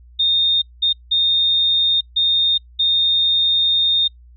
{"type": "tone bursts at uneven times", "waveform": "sine", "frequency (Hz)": 3665, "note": "A#7", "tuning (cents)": -30, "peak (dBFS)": -13, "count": 5, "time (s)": [[0.19, 0.62], [0.82, 0.93], [1.11, 2.01], [2.16, 2.58], [2.79, 4.08]], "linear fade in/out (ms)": 10, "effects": ["noise-tail reverb RT60 0.1 s tail -22 dB re dry", "added 60 Hz sine -42 dBFS peak until 4.36 s"]}